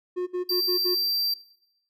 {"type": "tone bursts", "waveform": "triangle", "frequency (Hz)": 360.4, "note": "F#4", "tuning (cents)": -45, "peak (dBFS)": -23, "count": 5, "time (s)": [0.16, 0.954], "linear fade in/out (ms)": 20, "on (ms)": 110, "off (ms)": 61}
{"type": "tone", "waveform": "square", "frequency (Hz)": 4699, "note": "D8", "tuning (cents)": 0, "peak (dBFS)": -24, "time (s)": [0.49, 1.34], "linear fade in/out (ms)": 5}
{"effects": ["noise-tail reverb RT60 0.8 s tail -19 dB re dry"]}